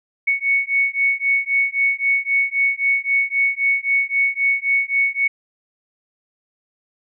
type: beating tone pair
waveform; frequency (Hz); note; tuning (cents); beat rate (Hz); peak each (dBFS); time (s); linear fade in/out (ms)
sine; 2217 / 2220.8; C#7 / C#7; 0 / +3; 3.8; -19; 0.27-5.28; 10
effects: none